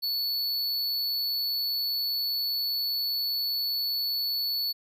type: tone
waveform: square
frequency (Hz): 4435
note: C#8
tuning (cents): 0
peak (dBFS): -27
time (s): 0.02-4.73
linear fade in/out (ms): 20
effects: none